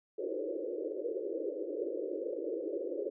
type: band-pass noise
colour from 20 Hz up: white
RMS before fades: -37 dBFS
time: 0.18-3.1 s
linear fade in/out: 10 ms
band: 310 to 550 Hz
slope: 96 dB/octave
effects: none